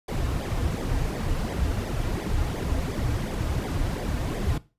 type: noise with flanger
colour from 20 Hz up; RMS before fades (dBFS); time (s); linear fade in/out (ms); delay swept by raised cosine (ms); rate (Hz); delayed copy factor
brown; -27; 0.08-4.58; 5; 0.7 to 5.4; 2.8; -0.75
effects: noise-tail reverb RT60 0.3 s tail -18 dB re dry + resampled to 32000 Hz